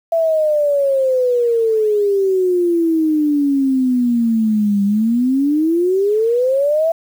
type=exponential two-way sweep; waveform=sine; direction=down then up; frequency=669 to 198.3 to 669 Hz; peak=-12 dBFS; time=0.12-6.92 s; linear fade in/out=5 ms; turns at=4.84 s; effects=7-bit